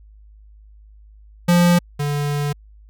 square tone pair in turn, 174.61 / 145.29 Hz, F3 / D3, 0 / -18 cents, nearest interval minor third, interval 318 cents, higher first, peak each -12 / -20 dBFS, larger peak first, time 1.48-1.79 / 1.99-2.53 s, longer second, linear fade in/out 10 ms, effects added 52 Hz sine -43 dBFS peak until 2.89 s

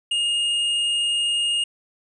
sine tone with tanh clipping, 2844 Hz, F7, 31 cents sharp, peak -21 dBFS, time 0.11-1.64 s, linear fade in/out 5 ms, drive 10 dB, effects resampled to 22050 Hz

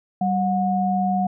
sine tone pair together, 192.56 / 727 Hz, G3 / F#5, -31 / -31 cents, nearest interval octave + major seventh, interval 2300 cents, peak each -21 dBFS, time 0.21-1.27 s, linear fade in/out 5 ms, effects none

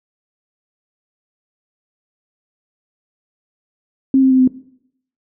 sine tone with pitch steps, 266.9 / 263.4 / 259.9 / 256.5 Hz, C4 / C4 / C4 / C4, +35 / +12 / -11 / -34 cents, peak -8 dBFS, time 4.14-4.476 s, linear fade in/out 2 ms, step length 84 ms, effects noise-tail reverb RT60 0.7 s tail -18 dB re dry

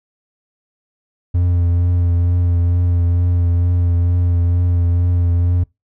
triangle tone with vibrato, 87.31 Hz, F2, in tune, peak -10 dBFS, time 1.34-5.64 s, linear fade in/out 10 ms, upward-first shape triangle, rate 2.2 Hz, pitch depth 26 cents each way, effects noise-tail reverb RT60 0.2 s tail -24 dB re dry

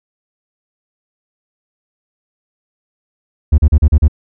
triangle tone bursts, 74.7 Hz, D2, 30 cents sharp, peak -3 dBFS, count 6, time 3.52-4.082 s, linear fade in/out 10 ms, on 62 ms, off 38 ms, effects none

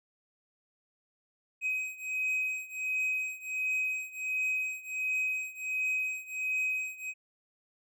triangle beating tone pair, 2524 / 2525.4 Hz, D#7 / D#7, +24 / +25 cents, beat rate 1.4 Hz, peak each -31 / -33 dBFS, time 1.61-7.14 s, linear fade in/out 50 ms, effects none

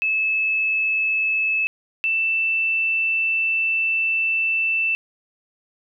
sine tone pair in turn, 2604 / 2660 Hz, E7 / E7, -22 / +15 cents, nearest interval unison, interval 37 cents, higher second, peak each -18 dBFS, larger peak neither, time 0.02-1.67 / 2.04-4.95 s, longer second, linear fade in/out 0 ms, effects none

